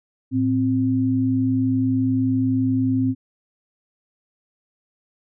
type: tone pair together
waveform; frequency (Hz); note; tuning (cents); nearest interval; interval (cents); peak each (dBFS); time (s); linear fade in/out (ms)
sine; 110 / 261.6; A2 / C4; 0 / 0; octave + minor third; 1500; -23 / -18; 0.31-3.15; 50
effects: none